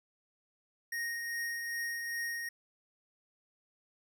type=tone with tremolo; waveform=square; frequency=1864.7 Hz; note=A#6; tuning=in tune; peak=-34 dBFS; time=0.92-2.49 s; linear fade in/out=5 ms; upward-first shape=triangle; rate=2.5 Hz; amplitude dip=35%; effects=none